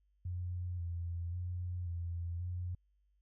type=tone with vibrato; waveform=sine; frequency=87.4 Hz; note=F2; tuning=2 cents sharp; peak=-36 dBFS; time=0.25-2.75 s; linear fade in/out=5 ms; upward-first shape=square; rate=0.93 Hz; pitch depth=35 cents each way; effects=added 50 Hz sine -70 dBFS peak until 3.21 s